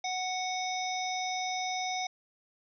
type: harmonic tone with a mistuned harmonic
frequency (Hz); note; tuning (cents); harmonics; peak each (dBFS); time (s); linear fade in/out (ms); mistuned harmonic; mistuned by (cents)
740; F#5; 0; 1 / 3 / 5 / 7 / 8; -33 / -38 / -40 / -41 / -42; 0.04-2.07; 5; 7; +23
effects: none